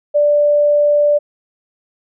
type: tone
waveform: sine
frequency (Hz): 587.3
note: D5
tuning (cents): 0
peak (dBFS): -9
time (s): 0.14-1.19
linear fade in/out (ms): 20
effects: none